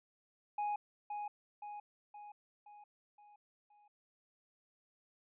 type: tone with echo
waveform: triangle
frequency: 830 Hz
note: G#5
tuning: 1 cent flat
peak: -32 dBFS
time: 0.58-0.76 s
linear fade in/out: 5 ms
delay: 520 ms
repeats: 6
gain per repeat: -5 dB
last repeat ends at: 3.88 s
effects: resampled to 8000 Hz